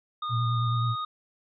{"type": "tone with pitch glide", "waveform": "square", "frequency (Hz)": [1226, 1240.2], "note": ["D#6", "D#6"], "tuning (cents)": [-26, -6], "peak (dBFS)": -30, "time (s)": [0.22, 1.05], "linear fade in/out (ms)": 5, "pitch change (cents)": 20, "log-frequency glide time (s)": [0.72, 0.83]}
{"type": "tone with vibrato", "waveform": "sine", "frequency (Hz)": 116.54, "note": "A#2", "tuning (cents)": 0, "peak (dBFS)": -24, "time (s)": [0.29, 0.96], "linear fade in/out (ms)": 50, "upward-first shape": "triangle", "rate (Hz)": 9.3, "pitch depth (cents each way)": 43}
{"effects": ["resampled to 11025 Hz"]}